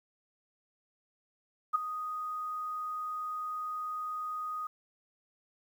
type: tone with ADSR envelope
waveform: sine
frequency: 1244.5 Hz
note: D#6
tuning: in tune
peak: -21 dBFS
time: 1.73-4.67 s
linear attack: 22 ms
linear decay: 11 ms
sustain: -13 dB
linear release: 4 ms
effects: 10-bit